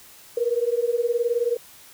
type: beating tone pair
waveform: sine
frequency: 466.2 / 485.2 Hz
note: A#4 / B4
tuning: 0 / -31 cents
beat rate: 19 Hz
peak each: -23 dBFS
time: 0.37-1.57 s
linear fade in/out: 5 ms
effects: white hiss -48 dBFS RMS until 1.93 s